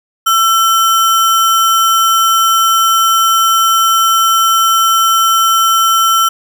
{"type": "tone with sample-and-hold", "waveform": "sine", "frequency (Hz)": 1340, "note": "E6", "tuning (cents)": 28, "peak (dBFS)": -7, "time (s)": [0.26, 6.29], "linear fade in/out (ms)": 10, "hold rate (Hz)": 4410, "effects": []}